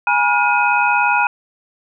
sine tone cluster, 828 / 965 / 1425 / 2512 Hz, G#5 / B5 / F6 / D#7, -5 / -40 / +34 / +16 cents, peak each -18 dBFS, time 0.07-1.27 s, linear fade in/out 2 ms, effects none

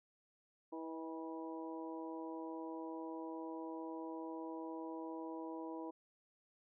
harmonic tone with a mistuned harmonic, 162.3 Hz, E3, 27 cents flat, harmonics 2 / 3 / 4 / 5 / 6, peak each -45 / -50 / -53 / -55 / -51 dBFS, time 0.72-5.91 s, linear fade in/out 10 ms, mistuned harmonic 4, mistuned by -27 cents, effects none

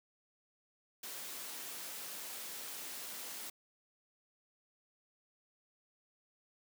white noise, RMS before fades -45 dBFS, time 1.03-3.5 s, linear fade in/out 5 ms, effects high-pass 200 Hz 12 dB/octave

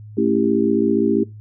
sine chord, A dominant seventh, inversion none, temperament just, 220 / 275 / 330 / 396 Hz, A3 / C#4 / E4 / G4, 0 / -14 / +2 / +18 cents, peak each -20 dBFS, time 0.17-1.24 s, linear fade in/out 10 ms, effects noise-tail reverb RT60 0.2 s tail -19 dB re dry + added 106 Hz sine -35 dBFS peak until 1.4 s

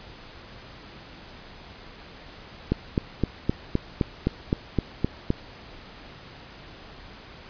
click train, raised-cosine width 3 ms, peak -8 dBFS, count 11, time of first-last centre 2.72-5.304 s, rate 3.87 Hz, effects pink hiss -45 dBFS RMS until 7.49 s + resampled to 11025 Hz

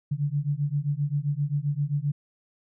sine beating tone pair, 141 / 148.6 Hz, C#3 / D3, +30 / +21 cents, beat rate 7.6 Hz, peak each -27 dBFS, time 0.11-2.12 s, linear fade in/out 10 ms, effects none

